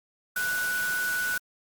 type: tone in noise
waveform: sine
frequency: 1480 Hz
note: F#6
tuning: in tune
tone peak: -26 dBFS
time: 0.36-1.38 s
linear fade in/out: 5 ms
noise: white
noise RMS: -35 dBFS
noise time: 0.36-1.38 s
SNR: +6 dB
effects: Opus 48 kbps